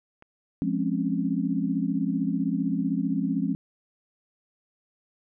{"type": "click", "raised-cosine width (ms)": 0.5, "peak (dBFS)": -33, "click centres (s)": 0.224}
{"type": "chord", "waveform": "sine", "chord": "Db major seventh", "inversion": "first", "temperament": "equal", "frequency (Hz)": [174.61, 207.7, 261.6, 277.2], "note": ["F3", "Ab3", "C4", "Db4"], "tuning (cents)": [0, 0, 0, 0], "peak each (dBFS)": -29, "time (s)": [0.62, 3.55], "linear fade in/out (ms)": 0}
{"effects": []}